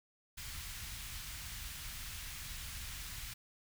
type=band-stop noise; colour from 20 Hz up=pink; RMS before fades=-45 dBFS; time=0.37-3.34 s; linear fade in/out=10 ms; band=100 to 1800 Hz; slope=12 dB/octave; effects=none